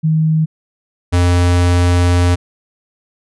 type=tone pair in turn; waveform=sine / square; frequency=157.8 / 88.26 Hz; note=D#3 / F2; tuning=+25 / +19 cents; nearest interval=minor seventh; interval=1006 cents; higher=first; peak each=-10 dBFS; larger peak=neither; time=0.03-0.46 / 1.12-2.36 s; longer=second; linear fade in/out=20 ms; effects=resampled to 24000 Hz